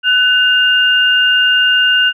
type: tone pair together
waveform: sine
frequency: 1496.8 / 2815 Hz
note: F#6 / F7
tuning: +20 / +13 cents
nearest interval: major seventh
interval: 1093 cents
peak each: -11 dBFS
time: 0.03-2.13 s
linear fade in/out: 50 ms
effects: none